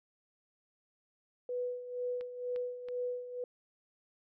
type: tone with tremolo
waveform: sine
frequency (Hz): 493.9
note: B4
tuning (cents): 0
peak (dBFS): -32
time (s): 1.49-3.44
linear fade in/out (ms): 2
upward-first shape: sine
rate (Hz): 2.1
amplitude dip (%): 70
type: clicks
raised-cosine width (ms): 0.3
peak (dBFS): -35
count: 3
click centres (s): 2.21 / 2.561 / 2.886
effects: none